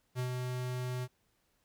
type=tone with ADSR envelope; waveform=square; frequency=125.8 Hz; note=B2; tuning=32 cents sharp; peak=-32 dBFS; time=0.15-1.08 s; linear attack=43 ms; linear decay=92 ms; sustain=-3 dB; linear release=48 ms; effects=pink hiss -75 dBFS RMS until 1.64 s